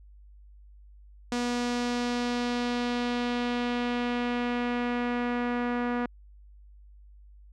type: tone with low-pass filter sweep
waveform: sawtooth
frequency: 242.5 Hz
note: B3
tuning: 31 cents flat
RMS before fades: -29 dBFS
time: 1.32-6.06 s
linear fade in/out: 2 ms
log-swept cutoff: 6600 to 1700 Hz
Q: 1.3
effects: added 50 Hz sine -49 dBFS peak until 7.52 s